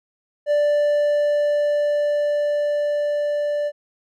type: tone with level ramp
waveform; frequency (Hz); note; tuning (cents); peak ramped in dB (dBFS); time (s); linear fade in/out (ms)
triangle; 587.3; D5; 0; -13 to -18; 0.46-3.72; 50
effects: none